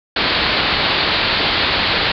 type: low-pass noise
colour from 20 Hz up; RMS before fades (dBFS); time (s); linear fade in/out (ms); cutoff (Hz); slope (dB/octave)
white; -17; 0.16-2.12; 5; 4600; 96
effects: none